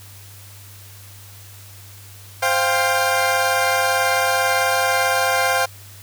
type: chord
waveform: 20% pulse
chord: C suspended fourth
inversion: none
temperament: equal with one note detuned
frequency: 523.3 / 698.5 / 794 Hz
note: C5 / F5 / G5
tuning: 0 / 0 / +22 cents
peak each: -16 dBFS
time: 2.42-5.66 s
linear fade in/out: 10 ms
effects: added 99 Hz sine -41 dBFS peak until 6.02 s + white hiss -44 dBFS RMS until 6.02 s